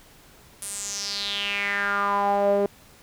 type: tone with band-pass filter sweep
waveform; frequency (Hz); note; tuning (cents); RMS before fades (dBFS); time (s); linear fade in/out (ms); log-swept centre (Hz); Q
sawtooth; 201.5; G3; +48; -25; 0.62-2.66; 2; 10000 to 470; 5.1
effects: pink hiss -52 dBFS RMS until 3.02 s